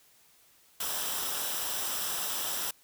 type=noise with comb filter; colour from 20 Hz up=white; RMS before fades=-33 dBFS; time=0.8-2.71 s; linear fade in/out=5 ms; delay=0.45 ms; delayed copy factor=-0.55; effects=white hiss -62 dBFS RMS until 2.83 s